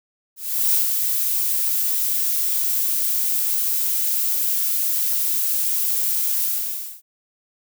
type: noise with ADSR envelope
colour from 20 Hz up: violet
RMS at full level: -17 dBFS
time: 0.36-7.02 s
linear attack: 370 ms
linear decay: 130 ms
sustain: -4 dB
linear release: 590 ms
effects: none